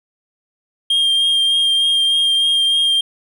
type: tone with vibrato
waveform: triangle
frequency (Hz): 3210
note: G7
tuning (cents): +40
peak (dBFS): -11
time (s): 0.9-3.01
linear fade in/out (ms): 5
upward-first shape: triangle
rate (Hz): 3.3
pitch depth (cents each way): 17
effects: none